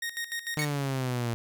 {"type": "tone with tremolo", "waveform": "sawtooth", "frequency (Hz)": 1862, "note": "A#6", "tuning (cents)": -2, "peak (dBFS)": -27, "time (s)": [0.02, 0.65], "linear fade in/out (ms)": 5, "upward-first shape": "square", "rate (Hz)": 6.7, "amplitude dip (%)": 75}
{"type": "exponential sweep", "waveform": "sawtooth", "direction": "down", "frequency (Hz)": [152.5, 115.4], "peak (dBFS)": -24, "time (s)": [0.57, 1.34], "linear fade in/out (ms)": 0}
{"type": "tone with exponential decay", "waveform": "sawtooth", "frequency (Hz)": 2217, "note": "C#7", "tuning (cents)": 0, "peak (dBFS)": -23, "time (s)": [0.59, 0.78], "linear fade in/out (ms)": 0, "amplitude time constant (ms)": 40}
{"effects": []}